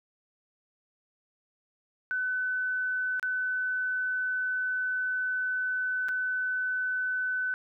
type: tone with dropouts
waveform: sine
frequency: 1507 Hz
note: F#6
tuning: 31 cents sharp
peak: -27 dBFS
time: 2.11-7.54 s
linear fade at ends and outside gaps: 0 ms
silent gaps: 3.196-3.228 / 6.085-6.09 s
effects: none